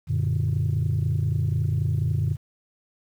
sine chord, Gb augmented, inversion none, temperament equal, 92.5 / 116.54 / 146.83 Hz, Gb2 / Bb2 / D3, 0 / 0 / 0 cents, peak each -24 dBFS, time 0.07-2.37 s, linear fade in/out 50 ms, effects tanh soft clip ceiling -16 dBFS + 9-bit

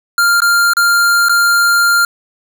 square tone with dropouts, 1396.9 Hz, F6, in tune, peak -9 dBFS, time 0.18-2.05 s, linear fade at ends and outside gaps 2 ms, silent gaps 0.404-0.419 / 0.735-0.768 / 1.286-1.294 s, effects none

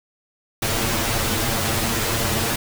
pink noise with comb filter, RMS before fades -22 dBFS, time 0.62-2.56 s, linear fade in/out 5 ms, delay 8.8 ms, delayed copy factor +0.95, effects none

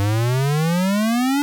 square exponential sweep, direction up, 98.6 to 291.9 Hz, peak -17 dBFS, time 0-1.42 s, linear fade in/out 0 ms, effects none

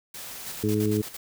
white noise, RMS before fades -39 dBFS, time 0.14-0.58 s, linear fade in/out 5 ms
white noise with tremolo, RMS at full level -37 dBFS, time 0.46-1.17 s, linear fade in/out 5 ms, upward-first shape square, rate 8.8 Hz, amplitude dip 65%
harmonic tone, 105.9 Hz, G#2, 34 cents sharp, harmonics 1 / 2 / 3 / 4, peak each -27 / -27 / -27 / -27 dBFS, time 0.63-1.02 s, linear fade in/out 10 ms
effects none

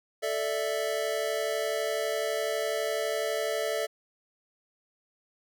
square chord, A suspended fourth, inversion none, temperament equal, 440 / 587.3 / 659.3 Hz, A4 / D5 / E5, 0 / 0 / 0 cents, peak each -33 dBFS, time 0.22-3.87 s, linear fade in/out 20 ms, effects none

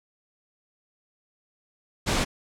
pink noise, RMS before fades -24 dBFS, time 2.06-2.25 s, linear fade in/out 20 ms, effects low-pass 8000 Hz 12 dB/octave

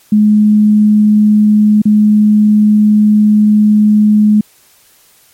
sine tone with dropouts, 211.1 Hz, G#3, 29 cents sharp, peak -4 dBFS, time 0.12-4.41 s, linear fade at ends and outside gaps 5 ms, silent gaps 1.819-1.854 s, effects white hiss -47 dBFS RMS until 5.33 s + MP3 64 kbps

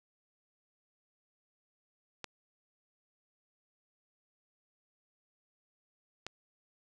clicks, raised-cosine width 0.2 ms, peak -22 dBFS, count 2, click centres 2.243 / 6.266 s, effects none

